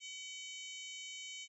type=harmonic tone with a mistuned harmonic; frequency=757 Hz; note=F#5; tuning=39 cents sharp; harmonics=3 / 4 / 5 / 6 / 7 / 8 / 9 / 10; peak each=-50 / -48 / -58 / -62 / -63 / -56 / -54 / -57 dBFS; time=0-1.48 s; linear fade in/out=50 ms; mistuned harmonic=6; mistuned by=-65 cents; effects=none